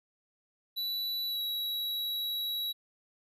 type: tone with pitch glide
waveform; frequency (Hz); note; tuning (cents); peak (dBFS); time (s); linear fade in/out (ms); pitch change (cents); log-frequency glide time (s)
square; 3951 to 3888; B7 to B7; 0 to -28; -32; 0.76-2.73; 20; -28; 1.27-1.41
effects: none